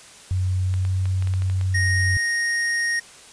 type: tone with pitch glide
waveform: sine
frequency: 92.7 to 93.83 Hz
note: F#2 to F#2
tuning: +4 to +25 cents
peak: -19 dBFS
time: 0.31-2.17 s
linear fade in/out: 0 ms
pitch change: +21 cents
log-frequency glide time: 0.57-0.96 s
type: clicks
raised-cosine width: 0.3 ms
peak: -22 dBFS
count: 9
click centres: 0.74 / 0.851 / 1.056 / 1.224 / 1.273 / 1.338 / 1.421 / 1.499 / 1.612 s
type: tone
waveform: square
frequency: 1864.7 Hz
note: A#6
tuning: in tune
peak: -21 dBFS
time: 1.74-3 s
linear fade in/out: 10 ms
effects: white hiss -45 dBFS RMS until 3.32 s + resampled to 22050 Hz